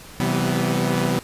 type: chord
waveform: sawtooth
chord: C major seventh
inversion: none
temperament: equal with one note detuned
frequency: 130.81 / 164.81 / 191.74 / 246.9 Hz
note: C3 / E3 / G3 / B3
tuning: 0 / 0 / -38 / 0 cents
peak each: -21 dBFS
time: 0.2-1.19 s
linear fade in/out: 0 ms
effects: pink hiss -42 dBFS RMS until 1.23 s + resampled to 32000 Hz